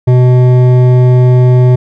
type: tone with hard clipping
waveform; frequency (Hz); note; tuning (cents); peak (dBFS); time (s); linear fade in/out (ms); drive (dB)
sine; 125.4; B2; +27; -5; 0.07-1.76; 10; 11
effects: none